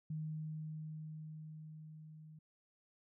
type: tone with level ramp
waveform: sine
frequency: 155.56 Hz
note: D#3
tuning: in tune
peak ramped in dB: -38 to -53 dBFS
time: 0.1-2.39 s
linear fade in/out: 5 ms
effects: none